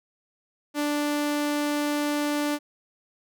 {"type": "tone", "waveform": "sawtooth", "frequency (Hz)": 293.7, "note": "D4", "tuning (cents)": 0, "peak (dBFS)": -20, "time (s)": [0.74, 2.59], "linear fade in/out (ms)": 50, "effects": []}